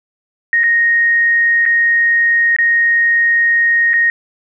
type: tone with dropouts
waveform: sine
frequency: 1864.7 Hz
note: A#6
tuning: in tune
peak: -9 dBFS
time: 0.53-4.1 s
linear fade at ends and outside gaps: 1 ms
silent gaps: 0.635-0.639 / 1.654-1.661 / 2.564-2.586 / 3.934-3.939 s
effects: none